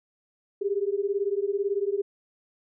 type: beating tone pair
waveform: sine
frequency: 392 / 410 Hz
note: G4 / G#4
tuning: 0 / -22 cents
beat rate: 18 Hz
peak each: -27 dBFS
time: 0.61-2.02 s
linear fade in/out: 10 ms
effects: none